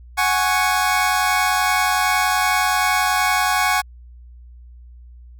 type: chord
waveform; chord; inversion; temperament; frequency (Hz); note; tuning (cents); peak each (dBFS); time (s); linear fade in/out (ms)
25% pulse; F# suspended second; none; equal; 740 / 830.6 / 1108.7; F#5 / G#5 / C#6; 0 / 0 / 0; -17; 0.17-3.82; 20
effects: added 60 Hz sine -39 dBFS peak until 5.39 s